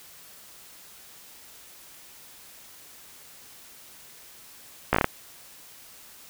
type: slowing click train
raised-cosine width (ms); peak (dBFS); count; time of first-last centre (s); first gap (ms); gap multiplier
0.5; -4; 6; 4.93-5.044; 15; 1.21
effects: white hiss -49 dBFS RMS until 6.29 s